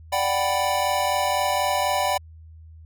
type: chord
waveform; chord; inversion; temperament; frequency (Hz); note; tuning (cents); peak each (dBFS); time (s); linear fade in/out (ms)
square; G major seventh; second; equal; 587.3 / 740 / 784 / 987.8; D5 / F#5 / G5 / B5; 0 / 0 / 0 / 0; -27; 0.12-2.18; 10
effects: added 80 Hz sine -42 dBFS peak until 2.85 s